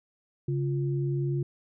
sine tone pair together, 138.59 / 349.2 Hz, C#3 / F4, 0 / 0 cents, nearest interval octave + major third, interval 1600 cents, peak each -26 / -33 dBFS, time 0.48-1.43 s, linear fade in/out 5 ms, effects none

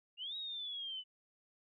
sine linear two-way sweep, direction up then down, 2752 to 3827 to 2980 Hz, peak -40 dBFS, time 0.17-1.04 s, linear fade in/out 50 ms, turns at 0.36 s, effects none

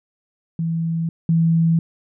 sine tone pair in turn, 164.81 / 164.81 Hz, E3 / E3, 0 / 0 cents, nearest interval unison, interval 0 cents, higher neither, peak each -19 / -13 dBFS, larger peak second, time 0.59-1.09 / 1.29-1.79 s, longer neither, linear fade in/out 2 ms, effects none

